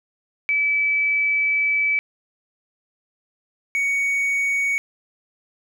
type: tone pair in turn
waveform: sine / triangle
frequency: 2301 / 2237 Hz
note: D7 / C#7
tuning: -36 / +15 cents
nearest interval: unison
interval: 49 cents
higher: first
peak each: -17 dBFS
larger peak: neither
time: 0.49-1.99 / 3.75-4.78 s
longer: first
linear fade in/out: 0 ms
effects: none